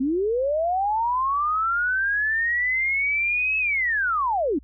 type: linear two-way sweep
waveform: sine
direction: up then down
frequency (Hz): 249.5 to 2594 to 249.5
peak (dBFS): -20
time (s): 0-4.59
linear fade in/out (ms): 10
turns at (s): 3.58
effects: added 60 Hz sine -46 dBFS peak until 4.63 s